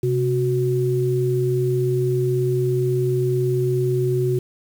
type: tone pair together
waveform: sine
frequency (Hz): 130.2 / 368.3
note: C3 / F#4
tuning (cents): -8 / -8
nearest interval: octave + tritone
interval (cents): 1800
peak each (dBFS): -20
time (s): 0.03-4.39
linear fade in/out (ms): 5
effects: 7-bit